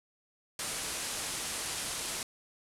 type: low-pass noise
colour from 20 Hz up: white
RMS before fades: -37 dBFS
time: 0.59-2.23 s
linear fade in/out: 2 ms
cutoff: 11000 Hz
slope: 48 dB/octave
effects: none